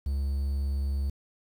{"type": "tone with quantisation", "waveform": "triangle", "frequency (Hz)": 69.3, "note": "C#2", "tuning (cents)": 0, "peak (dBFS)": -24, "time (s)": [0.06, 1.1], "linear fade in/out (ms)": 5, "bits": 9, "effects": []}